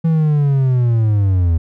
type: linear sweep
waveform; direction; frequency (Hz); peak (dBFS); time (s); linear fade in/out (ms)
triangle; down; 165.4 to 80.3; -9; 0.04-1.58; 10
effects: none